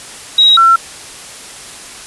sine tone pair in turn, 3821 / 1350.9 Hz, A#7 / E6, +42 / +42 cents, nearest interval octave + tritone, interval 1800 cents, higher first, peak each -4 dBFS, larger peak neither, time 0.38-0.57 / 0.57-0.76 s, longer neither, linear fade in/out 5 ms, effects white hiss -31 dBFS RMS until 2.06 s + resampled to 24000 Hz

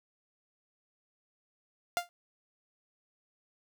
sawtooth tone with exponential decay, 698.5 Hz, F5, in tune, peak -21 dBFS, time 1.97-2.09 s, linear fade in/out 0 ms, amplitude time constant 24 ms, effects none

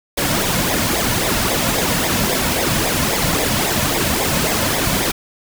pink noise with flanger, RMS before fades -18 dBFS, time 0.17-5.12 s, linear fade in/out 10 ms, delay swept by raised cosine 0.68 to 2.58 ms, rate 3.7 Hz, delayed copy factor -0.65, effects none

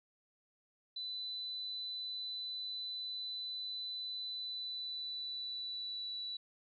sine tone with pitch glide, 3999 to 3946 Hz, B7 to B7, +21 to -2 cents, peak -39 dBFS, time 0.96-6.37 s, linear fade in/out 5 ms, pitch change -23 cents, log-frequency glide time 4.28-6.17 s, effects none

